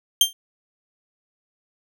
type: tone with exponential decay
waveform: sawtooth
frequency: 3169 Hz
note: G7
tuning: 18 cents sharp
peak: -6 dBFS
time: 0.21-0.33 s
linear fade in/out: 2 ms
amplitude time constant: 26 ms
effects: none